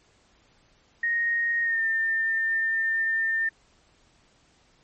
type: tone with pitch glide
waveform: sine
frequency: 1864.7 to 1802.2 Hz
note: A#6 to A6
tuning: 0 to +41 cents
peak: -22 dBFS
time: 1.03-3.49 s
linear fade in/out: 5 ms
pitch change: -59 cents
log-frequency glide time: 1.62-1.83 s
effects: pink hiss -62 dBFS RMS until 4.83 s + MP3 32 kbps